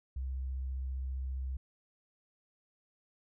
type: tone with vibrato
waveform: sine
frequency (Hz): 65.4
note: C2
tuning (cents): 0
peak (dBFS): -34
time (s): 0.16-1.57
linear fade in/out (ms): 5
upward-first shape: triangle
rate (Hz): 15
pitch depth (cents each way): 19
effects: none